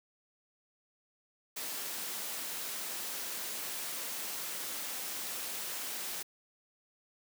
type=noise; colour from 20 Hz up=white; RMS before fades=-39 dBFS; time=1.56-6.23 s; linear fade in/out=10 ms; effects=high-pass 200 Hz 12 dB/octave